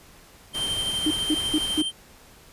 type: tone with tremolo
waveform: square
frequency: 3136 Hz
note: G7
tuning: in tune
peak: -24 dBFS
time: 0.53-1.92 s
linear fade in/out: 50 ms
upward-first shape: sine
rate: 12 Hz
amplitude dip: 35%
type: noise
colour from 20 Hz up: pink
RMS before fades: -36 dBFS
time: 0.54-1.82 s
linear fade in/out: 10 ms
type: tone bursts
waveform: sine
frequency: 306.6 Hz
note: D#4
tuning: 25 cents flat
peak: -19 dBFS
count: 4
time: 1.06-1.822 s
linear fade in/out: 5 ms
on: 48 ms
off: 190 ms
effects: pink hiss -51 dBFS RMS until 2.52 s + resampled to 32000 Hz